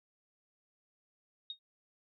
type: tone with exponential decay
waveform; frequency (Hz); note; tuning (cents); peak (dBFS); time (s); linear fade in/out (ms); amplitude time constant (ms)
sine; 3729; A#7; 0; -35; 1.5-1.59; 2; 18
effects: none

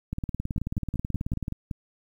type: two click trains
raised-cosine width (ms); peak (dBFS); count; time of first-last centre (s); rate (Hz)
5; -17 / -18; 26 / 7; 0.13-1.481 / 0.58-1.712; 18.5 / 5.3
effects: 9-bit

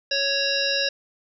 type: harmonic tone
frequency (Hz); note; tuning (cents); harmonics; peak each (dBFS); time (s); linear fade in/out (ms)
554.4; C#5; 0; 1 / 3 / 5 / 7 / 9 / 10; -28 / -28 / -28 / -28 / -28 / -28; 0.11-0.89; 5
effects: none

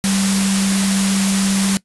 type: tone in noise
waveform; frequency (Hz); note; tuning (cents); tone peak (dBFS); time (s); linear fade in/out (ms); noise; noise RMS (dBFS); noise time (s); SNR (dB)
sine; 194.7; G3; -12; -15; 0.04-1.77; 0; white; -20; 0.04-1.77; +2
effects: noise-tail reverb RT60 0.1 s tail -20 dB re dry + resampled to 24000 Hz

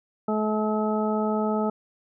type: harmonic tone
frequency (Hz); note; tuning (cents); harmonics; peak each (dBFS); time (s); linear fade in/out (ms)
214.7; A3; -42; 1 / 2 / 3 / 4 / 6; -25 / -28 / -30 / -31 / -33; 0.28-1.7; 5
effects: none

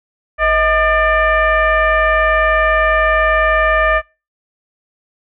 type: tone with frequency modulation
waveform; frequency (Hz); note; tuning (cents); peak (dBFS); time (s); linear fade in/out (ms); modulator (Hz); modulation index
sine; 1209; D6; +50; -10; 0.38-4.02; 50; 577; 1.5
effects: noise-tail reverb RT60 0.3 s tail -26 dB re dry

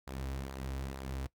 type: tone with flanger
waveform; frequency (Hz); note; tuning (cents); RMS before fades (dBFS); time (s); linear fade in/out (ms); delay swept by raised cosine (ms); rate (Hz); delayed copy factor
sawtooth; 66.9; C2; +39; -40; 0.07-1.27; 5; 0.33 to 5.73; 2.2; -0.5
effects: noise-tail reverb RT60 0.1 s tail -19 dB re dry

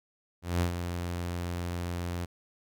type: tone with ADSR envelope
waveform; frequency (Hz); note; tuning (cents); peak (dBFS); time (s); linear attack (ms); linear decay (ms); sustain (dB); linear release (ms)
sawtooth; 87.31; F2; 0; -20; 0.42-2.26; 190; 100; -8; 17
effects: none

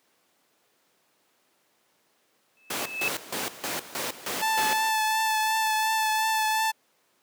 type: tone with exponential growth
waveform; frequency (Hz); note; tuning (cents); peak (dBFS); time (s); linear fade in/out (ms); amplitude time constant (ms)
sine; 2613; E7; -16; -22; 2.57-3.08; 0; 110
type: noise with tremolo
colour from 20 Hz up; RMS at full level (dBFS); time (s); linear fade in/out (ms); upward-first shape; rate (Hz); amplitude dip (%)
pink; -29; 2.7-4.89; 5; square; 3.2; 80
type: tone with vibrato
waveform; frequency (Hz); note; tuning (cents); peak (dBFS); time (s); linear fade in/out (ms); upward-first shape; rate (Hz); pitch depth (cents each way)
sawtooth; 875; A5; -10; -19; 4.41-6.72; 20; triangle; 2.8; 22
effects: pink hiss -67 dBFS RMS until 7.22 s + high-pass 300 Hz 12 dB/octave

